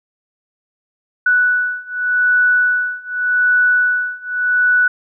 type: beating tone pair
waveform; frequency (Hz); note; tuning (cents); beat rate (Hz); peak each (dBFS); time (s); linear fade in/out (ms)
sine; 1480 / 1480.85; F#6 / F#6; 0 / +1; 0.85; -16 / -15; 1.26-4.88; 5
effects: none